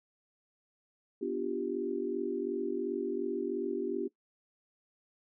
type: chord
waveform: sine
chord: G dominant seventh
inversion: first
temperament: equal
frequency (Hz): 246.9 / 293.7 / 349.2 / 392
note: B3 / D4 / F4 / G4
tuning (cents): 0 / 0 / 0 / 0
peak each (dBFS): -39 / -38 / -36 / -35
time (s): 1.21-4.08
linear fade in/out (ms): 10
effects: noise-tail reverb RT60 0.1 s tail -19 dB re dry